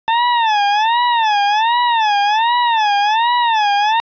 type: tone with vibrato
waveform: 40% pulse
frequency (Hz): 887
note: A5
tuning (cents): +14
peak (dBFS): -11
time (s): 0.08-4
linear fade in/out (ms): 0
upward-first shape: sine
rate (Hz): 1.3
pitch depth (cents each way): 160
effects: resampled to 11025 Hz + 8-bit